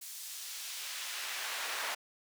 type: noise with high-pass filter sweep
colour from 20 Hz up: brown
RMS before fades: -40 dBFS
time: 0.01-1.95 s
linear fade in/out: 10 ms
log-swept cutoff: 7500 to 1100 Hz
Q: 0.7
effects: high-pass 400 Hz 12 dB/octave